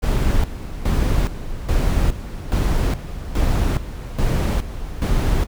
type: noise with tremolo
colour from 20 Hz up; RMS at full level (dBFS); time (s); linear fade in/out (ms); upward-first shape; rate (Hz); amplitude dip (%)
brown; -17; 0.02-5.47; 20; square; 1.2; 75
effects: none